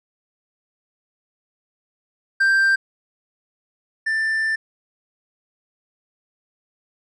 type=tone pair in turn; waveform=triangle; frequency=1576 / 1776.2 Hz; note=G6 / A6; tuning=+9 / +16 cents; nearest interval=major second; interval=207 cents; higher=second; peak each=-12 / -17 dBFS; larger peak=first; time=2.4-2.76 / 4.06-4.56 s; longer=second; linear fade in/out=10 ms; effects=resampled to 24000 Hz